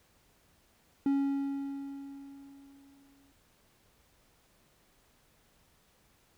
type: tone with exponential decay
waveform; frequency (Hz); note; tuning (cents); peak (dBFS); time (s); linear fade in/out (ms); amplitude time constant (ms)
triangle; 277.2; C#4; 0; -22; 1.06-3.32; 2; 490
effects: pink hiss -67 dBFS RMS until 6.37 s